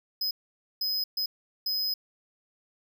square tone bursts at uneven times, 5050 Hz, D#8, 25 cents sharp, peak -27 dBFS, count 4, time 0.21-0.31 / 0.81-1.04 / 1.17-1.26 / 1.66-1.94 s, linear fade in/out 5 ms, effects none

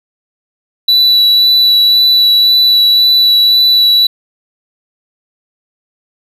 triangle tone with vibrato, 3951 Hz, B7, in tune, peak -4 dBFS, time 0.88-4.07 s, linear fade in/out 5 ms, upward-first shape sine, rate 1.9 Hz, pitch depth 10 cents each way, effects none

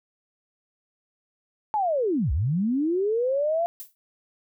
sine linear two-way sweep, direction down then up, 880 to 58.7 to 695 Hz, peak -21 dBFS, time 1.74-3.66 s, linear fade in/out 0 ms, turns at 2.32 s
violet noise with exponential decay, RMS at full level -34 dBFS, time 3.8-3.95 s, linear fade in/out 0 ms, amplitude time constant 31 ms
effects none

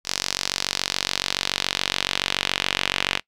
sawtooth tone with band-pass filter sweep, 47.06 Hz, F#1, 30 cents sharp, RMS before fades -26 dBFS, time 0.04-3.21 s, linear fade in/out 50 ms, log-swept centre 5200 to 2900 Hz, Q 1.9, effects noise-tail reverb RT60 0.1 s tail -22 dB re dry

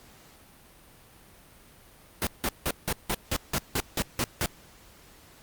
pink noise bursts, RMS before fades -27 dBFS, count 11, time 2.22-4.459 s, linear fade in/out 0 ms, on 49 ms, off 170 ms, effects pink hiss -54 dBFS RMS until 5.42 s + Opus 48 kbps

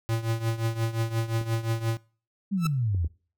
square tone with tremolo, 113.7 Hz, A#2, 43 cents flat, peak -23 dBFS, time 0.09-1.97 s, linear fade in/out 0 ms, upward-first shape triangle, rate 5.7 Hz, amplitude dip 85%
clicks, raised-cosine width 3 ms, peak -27 dBFS, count 4, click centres 1.413 / 2.656 / 2.947 / 3.046 s
sine exponential sweep, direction down, 206.8 to 76.3 Hz, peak -23 dBFS, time 2.51-3.08 s, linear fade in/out 20 ms
sawtooth tone with exponential growth, 1318.5 Hz, E6, in tune, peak -22 dBFS, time 2.57-2.67 s, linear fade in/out 5 ms, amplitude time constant 21 ms
effects noise-tail reverb RT60 0.4 s tail -22 dB re dry

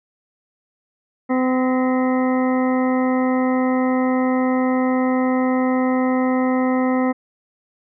harmonic tone with a mistuned harmonic, 256.3 Hz, C4, 36 cents flat, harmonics 1 / 2 / 3 / 4 / 5 / 7 / 8, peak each -17 / -23 / -27 / -29 / -31 / -34 / -35 dBFS, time 1.29-7.13 s, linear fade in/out 20 ms, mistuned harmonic 7, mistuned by +64 cents, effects none

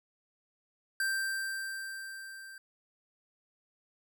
square tone with level ramp, 1570 Hz, G6, 2 cents sharp, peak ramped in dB -29 to -47 dBFS, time 1-2.58 s, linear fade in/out 2 ms, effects none

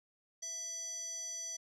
square tone with band-pass filter, 663 Hz, E5, 10 cents sharp, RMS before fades -42 dBFS, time 0.42-1.57 s, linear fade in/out 10 ms, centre 6000 Hz, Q 9.3, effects none

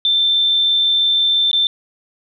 sine tone with dropouts, 3557 Hz, A7, 18 cents sharp, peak -12 dBFS, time 0.05-1.67 s, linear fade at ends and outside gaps 1 ms, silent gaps 1.514-1.531 s, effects none

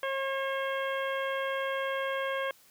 harmonic tone, 540 Hz, C#5, 45 cents flat, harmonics 1 / 2 / 3 / 4 / 5 / 6, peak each -32 / -36 / -36 / -41 / -45 / -43 dBFS, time 0.03-2.51 s, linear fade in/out 2 ms, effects white hiss -60 dBFS RMS until 2.7 s

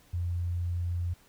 sine tone, 87.31 Hz, F2, in tune, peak -28 dBFS, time 0.13-1.14 s, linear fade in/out 10 ms, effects pink hiss -61 dBFS RMS until 1.28 s

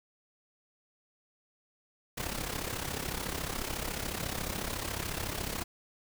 pink noise with amplitude modulation, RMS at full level -33 dBFS, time 2.17-5.64 s, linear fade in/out 10 ms, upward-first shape sine, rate 34 Hz, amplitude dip 70%, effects none

